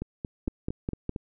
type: two click trains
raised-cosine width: 3 ms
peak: -16 / -19 dBFS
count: 4 / 6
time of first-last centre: 0.48-1.093 / 0.02-1.162 s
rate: 4.89 / 4.38 Hz
effects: none